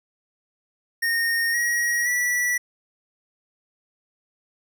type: tone with pitch steps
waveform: square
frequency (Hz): 1846 / 1899 / 1953.5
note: A#6 / A#6 / B6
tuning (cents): -17 / +32 / -19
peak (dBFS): -21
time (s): 1.02-2.58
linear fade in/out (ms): 10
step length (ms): 520
effects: none